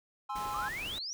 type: chord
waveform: triangle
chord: Ab augmented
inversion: none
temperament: equal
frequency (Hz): 830.6 / 1046.5 / 1318.5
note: Ab5 / C6 / E6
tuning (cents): 0 / 0 / 0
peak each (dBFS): -36 / -36 / -39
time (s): 0.29-0.69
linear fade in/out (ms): 10
type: noise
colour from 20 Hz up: pink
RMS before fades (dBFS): -45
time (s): 0.35-0.99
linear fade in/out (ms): 10
type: exponential sweep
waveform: sine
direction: up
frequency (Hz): 1129 to 5920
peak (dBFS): -36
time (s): 0.54-1.13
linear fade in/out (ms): 0
effects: none